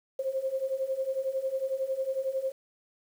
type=beating tone pair; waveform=sine; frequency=524 / 535 Hz; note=C5 / C5; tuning=+2 / +38 cents; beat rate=11 Hz; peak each=-33 / -30 dBFS; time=0.19-2.52 s; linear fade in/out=5 ms; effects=9-bit